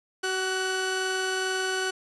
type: tone pair together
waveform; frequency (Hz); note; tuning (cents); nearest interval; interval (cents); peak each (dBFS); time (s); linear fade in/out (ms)
sawtooth; 377.3 / 1487; F#4 / F#6; +34 / +8; 2 octaves; 2374; -25; 0.23-1.91; 10
effects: resampled to 22050 Hz + 9-bit